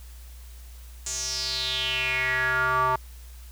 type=tone with band-pass filter sweep; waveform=square; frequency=128.7 Hz; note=C3; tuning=28 cents flat; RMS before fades=-26 dBFS; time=1.06-2.96 s; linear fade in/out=5 ms; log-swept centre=7100 to 990 Hz; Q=5.8; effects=added 60 Hz sine -41 dBFS peak until 3.51 s + white hiss -53 dBFS RMS until 3.51 s